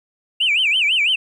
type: tone with vibrato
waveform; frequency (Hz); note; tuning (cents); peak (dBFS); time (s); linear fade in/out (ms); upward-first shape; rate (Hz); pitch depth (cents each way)
sine; 2668; E7; +20; -13; 0.4-1.16; 10; sine; 6; 270
effects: tanh soft clip ceiling -10 dBFS + 9-bit